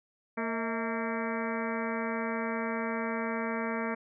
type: harmonic tone with a mistuned harmonic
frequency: 228.7 Hz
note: A#3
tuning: 33 cents flat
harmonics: 1 / 2 / 3 / 4 / 5 / 6 / 7 / 8 / 9 / 10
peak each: -34 / -37 / -39 / -40 / -41 / -42 / -42 / -43 / -44 / -44 dBFS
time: 0.37-3.95 s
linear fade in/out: 10 ms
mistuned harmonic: 3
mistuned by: -94 cents
effects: none